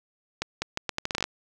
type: accelerating click train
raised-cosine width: 0.2 ms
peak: -10 dBFS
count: 12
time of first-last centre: 0.42-1.241 s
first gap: 200 ms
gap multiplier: 0.77
effects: none